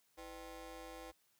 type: ring-modulated tone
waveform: 20% pulse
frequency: 277.3 Hz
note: C#4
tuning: 1 cent sharp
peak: -40 dBFS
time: 0.17-1.12 s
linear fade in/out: 20 ms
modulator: 227 Hz
effects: white hiss -75 dBFS RMS until 1.39 s + high-pass 60 Hz 12 dB/octave